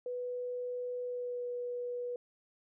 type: tone with pitch glide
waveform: sine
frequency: 493.9 to 488.2 Hz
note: B4 to B4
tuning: 0 to -20 cents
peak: -35 dBFS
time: 0.06-2.16 s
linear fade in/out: 2 ms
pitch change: -20 cents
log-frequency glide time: 1.03-1.46 s
effects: none